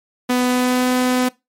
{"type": "tone with pitch glide", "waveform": "sawtooth", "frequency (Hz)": [249.1, 252], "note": ["B3", "B3"], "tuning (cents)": [15, 35], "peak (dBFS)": -11, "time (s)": [0.29, 1.29], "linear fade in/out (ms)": 10, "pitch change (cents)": 20, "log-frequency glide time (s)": [0.44, 0.89], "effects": ["noise-tail reverb RT60 0.2 s tail -20 dB re dry", "MP3 64 kbps"]}